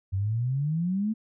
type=exponential sweep; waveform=sine; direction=up; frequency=92.7 to 225.1 Hz; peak=-24 dBFS; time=0.12-1.14 s; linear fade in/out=20 ms; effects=none